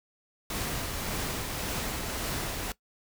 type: noise with tremolo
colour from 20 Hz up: pink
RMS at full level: -32 dBFS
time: 0.5-2.72 s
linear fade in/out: 2 ms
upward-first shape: triangle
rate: 1.8 Hz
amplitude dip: 30%
effects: noise-tail reverb RT60 0.1 s tail -19 dB re dry